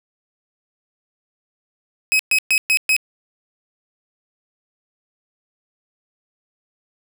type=tone bursts; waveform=40% pulse; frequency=2544 Hz; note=D#7; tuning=38 cents sharp; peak=-12 dBFS; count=5; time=2.12-2.965 s; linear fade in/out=0 ms; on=73 ms; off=120 ms; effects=none